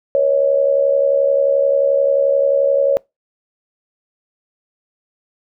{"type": "tone with amplitude modulation", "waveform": "sine", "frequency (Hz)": 554.4, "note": "C#5", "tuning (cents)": 0, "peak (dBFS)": -8, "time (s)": [0.15, 2.97], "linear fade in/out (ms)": 0, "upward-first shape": "sine", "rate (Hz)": 71.4, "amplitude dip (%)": 70, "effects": ["noise-tail reverb RT60 0.2 s tail -25 dB re dry"]}